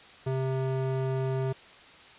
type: tone with band-pass filter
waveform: square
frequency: 132 Hz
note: C3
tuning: 16 cents sharp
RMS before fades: -29 dBFS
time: 0.26-1.53 s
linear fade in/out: 10 ms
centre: 360 Hz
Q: 0.71
effects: white hiss -51 dBFS RMS until 2.18 s + resampled to 8000 Hz